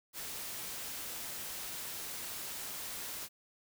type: noise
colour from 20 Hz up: white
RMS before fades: -42 dBFS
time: 0.13-3.29 s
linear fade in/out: 50 ms
effects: none